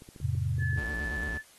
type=clicks; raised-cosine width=3 ms; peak=-34 dBFS; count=10; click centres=0.021 / 0.089 / 0.162 / 0.202 / 0.351 / 0.583 / 0.623 / 0.731 / 0.764 / 0.85 s
type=chord; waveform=sine; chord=F major; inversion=none; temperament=equal with one note detuned; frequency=87.31 / 110 / 134.03 Hz; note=F2 / A2 / C3; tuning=0 / 0 / +42 cents; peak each=-31 / -31 / -31 dBFS; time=0.21-0.8 s; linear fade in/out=20 ms
type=tone with pitch glide; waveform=sine; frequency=1726 to 1740 Hz; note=A6 to A6; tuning=-34 to -20 cents; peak=-33 dBFS; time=0.58-1.43 s; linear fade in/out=50 ms; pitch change=+14 cents; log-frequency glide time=0.71-0.97 s
type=tone with vibrato; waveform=45% pulse; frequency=64.1 Hz; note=C2; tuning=35 cents flat; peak=-34 dBFS; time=0.77-1.38 s; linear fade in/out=10 ms; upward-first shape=square; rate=8.8 Hz; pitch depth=260 cents each way
effects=white hiss -57 dBFS RMS until 1.58 s + AAC 32 kbps